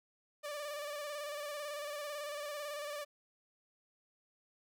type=tone with vibrato; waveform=sawtooth; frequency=587.3 Hz; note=D5; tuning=in tune; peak=-36 dBFS; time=0.43-3.05 s; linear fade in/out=20 ms; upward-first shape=square; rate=18 Hz; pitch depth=37 cents each way; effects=none